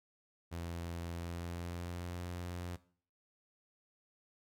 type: tone with pitch glide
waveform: sawtooth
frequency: 85.1 to 88.1 Hz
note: F2 to F2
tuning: -44 to +16 cents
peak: -36 dBFS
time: 0.51-2.77 s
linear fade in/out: 20 ms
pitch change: +60 cents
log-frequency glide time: 1.12-2.18 s
effects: noise-tail reverb RT60 0.5 s tail -18 dB re dry